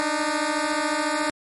10% pulse beating tone pair, 293.7 / 307.7 Hz, D4 / D#4, 0 / -19 cents, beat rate 14 Hz, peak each -18 / -16 dBFS, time 0-1.3 s, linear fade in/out 0 ms, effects MP3 48 kbps

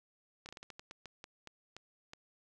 slowing click train, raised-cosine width 0.2 ms, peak -30 dBFS, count 13, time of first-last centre 0.46-2.134 s, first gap 29 ms, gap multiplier 1.26, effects none

